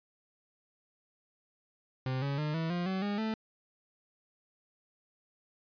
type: tone with pitch steps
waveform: 40% pulse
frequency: 130 / 140.14 / 151.07 / 162.85 / 175.55 / 189.23 / 204 / 219.9 Hz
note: C3 / C#3 / D3 / E3 / F3 / F#3 / G#3 / A3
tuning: -11 / +19 / +49 / -21 / +9 / +39 / -31 / -1 cents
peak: -30 dBFS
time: 2.06-3.34 s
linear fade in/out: 2 ms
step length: 160 ms
effects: resampled to 11025 Hz